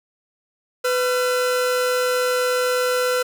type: tone pair together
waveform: 45% pulse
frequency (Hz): 500.1 / 1364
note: B4 / F6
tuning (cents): +22 / -41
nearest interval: octave + perfect fourth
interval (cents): 1737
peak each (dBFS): -19 / -25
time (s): 0.84-3.23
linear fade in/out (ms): 10
effects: none